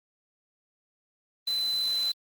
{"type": "tone in noise", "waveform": "sine", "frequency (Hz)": 4030, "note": "B7", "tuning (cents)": 34, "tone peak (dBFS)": -25, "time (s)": [1.47, 2.12], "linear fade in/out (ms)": 5, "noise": "white", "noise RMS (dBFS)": -42, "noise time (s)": [1.47, 2.12], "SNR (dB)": 14, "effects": ["Opus 24 kbps"]}